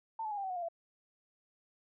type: tone with pitch steps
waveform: sine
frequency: 896 / 860 / 825.4 / 792.3 / 760.4 / 729.9 / 700.6 / 672.4 Hz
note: A5 / A5 / G#5 / G5 / F#5 / F#5 / F5 / E5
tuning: +31 / -40 / -11 / +18 / +47 / -24 / +5 / +34 cents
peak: -35 dBFS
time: 0.19-0.686 s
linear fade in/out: 5 ms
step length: 62 ms
effects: none